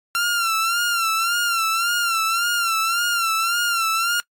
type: tone with vibrato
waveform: sawtooth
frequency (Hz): 1369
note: F6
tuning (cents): -35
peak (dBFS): -15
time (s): 0.15-4.2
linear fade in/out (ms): 0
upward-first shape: sine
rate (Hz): 1.8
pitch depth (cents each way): 70
effects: noise-tail reverb RT60 0.1 s tail -25 dB re dry + AAC 64 kbps